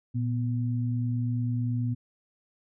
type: tone pair together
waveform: sine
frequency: 117.74 / 246.9 Hz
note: A#2 / B3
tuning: +18 / 0 cents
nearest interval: octave + minor second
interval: 1282 cents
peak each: -26 / -32 dBFS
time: 0.14-1.95 s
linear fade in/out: 20 ms
effects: none